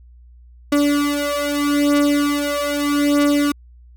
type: beating tone pair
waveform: 35% pulse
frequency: 288.8 / 289.6 Hz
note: D4 / D4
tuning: -29 / -24 cents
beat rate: 0.8 Hz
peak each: -17 dBFS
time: 0.72-3.52 s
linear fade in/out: 5 ms
effects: added 60 Hz sine -42 dBFS peak until 3.96 s